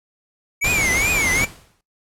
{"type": "tone with vibrato", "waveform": "square", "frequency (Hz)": 2235, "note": "C#7", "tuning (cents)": 14, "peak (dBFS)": -18, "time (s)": [0.61, 1.46], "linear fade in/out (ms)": 20, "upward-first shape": "triangle", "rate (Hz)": 2.5, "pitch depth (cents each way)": 200}
{"type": "noise", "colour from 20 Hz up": "pink", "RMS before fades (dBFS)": -24, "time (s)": [0.64, 1.45], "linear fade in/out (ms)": 5}
{"type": "noise with exponential decay", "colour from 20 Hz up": "pink", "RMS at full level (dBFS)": -27, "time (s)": [1.35, 1.81], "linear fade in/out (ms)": 2, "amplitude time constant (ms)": 99}
{"effects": ["noise-tail reverb RT60 0.2 s tail -21 dB re dry", "low-pass 12000 Hz 12 dB/octave"]}